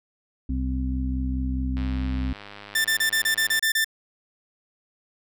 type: harmonic tone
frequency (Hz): 64.8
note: C2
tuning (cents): -16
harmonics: 1 / 2 / 3 / 4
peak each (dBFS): -25 / -35 / -37 / -29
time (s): 0.49-2.33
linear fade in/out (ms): 5
type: click train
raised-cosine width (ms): 0.3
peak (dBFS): -24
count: 187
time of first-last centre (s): 1.77-3.594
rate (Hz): 102
type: tone bursts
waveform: sawtooth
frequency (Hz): 1780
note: A6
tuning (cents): +20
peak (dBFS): -16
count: 9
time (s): 2.75-3.845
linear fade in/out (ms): 5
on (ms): 95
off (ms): 30
effects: none